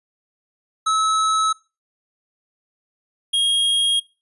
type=tone pair in turn; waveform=square; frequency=1295 / 3263 Hz; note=E6 / G#7; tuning=-31 / -31 cents; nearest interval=octave + major third; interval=1600 cents; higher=second; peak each=-17 dBFS; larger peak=neither; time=0.86-1.53 / 3.33-4 s; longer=neither; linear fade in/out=10 ms; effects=noise-tail reverb RT60 0.3 s tail -23 dB re dry + resampled to 24000 Hz